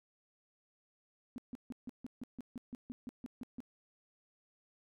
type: tone bursts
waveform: sine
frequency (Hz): 246.9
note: B3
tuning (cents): 0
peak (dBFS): -40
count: 14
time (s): 1.36-3.604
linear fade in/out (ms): 0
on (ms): 21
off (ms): 150
effects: none